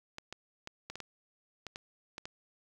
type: clicks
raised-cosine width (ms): 0.2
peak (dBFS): -24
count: 10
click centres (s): 0.184 / 0.326 / 0.674 / 0.9 / 0.956 / 1.003 / 1.667 / 1.759 / 2.181 / 2.255
effects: 9-bit